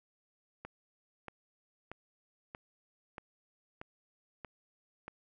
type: click train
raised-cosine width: 0.5 ms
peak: -28 dBFS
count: 8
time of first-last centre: 0.65-5.08 s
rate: 1.58 Hz
effects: none